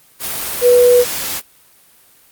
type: tone in noise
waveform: sine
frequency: 489.7 Hz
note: B4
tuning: 15 cents flat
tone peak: -6 dBFS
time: 0.61-1.05 s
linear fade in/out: 50 ms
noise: white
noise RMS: -22 dBFS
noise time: 0.19-1.42 s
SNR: +13 dB
effects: white hiss -49 dBFS RMS until 2.31 s + Opus 32 kbps